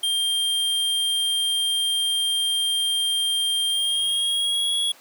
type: tone with pitch glide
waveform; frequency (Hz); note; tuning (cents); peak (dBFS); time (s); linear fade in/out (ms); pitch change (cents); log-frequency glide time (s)
square; 3190 to 3337; G7 to G#7; +30 to +8; -21; 0.03-4.92; 5; +78; 3.69-4.76
effects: pink hiss -49 dBFS RMS until 5 s + high-pass 400 Hz 12 dB/octave